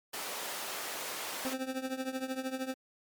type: high-pass noise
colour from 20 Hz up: pink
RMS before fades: -39 dBFS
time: 0.13-1.54 s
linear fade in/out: 10 ms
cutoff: 500 Hz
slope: 12 dB/octave
type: tone with tremolo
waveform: 25% pulse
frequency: 261.6 Hz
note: C4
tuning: in tune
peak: -27 dBFS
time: 1.45-2.74 s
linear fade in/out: 0 ms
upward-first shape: triangle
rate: 13 Hz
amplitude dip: 85%
effects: MP3 96 kbps